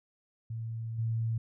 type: tone with level steps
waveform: sine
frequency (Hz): 113.5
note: A#2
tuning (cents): -46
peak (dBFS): -34 / -28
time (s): 0.5-1.38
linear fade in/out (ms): 5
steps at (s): 0.98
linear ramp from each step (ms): 10
effects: none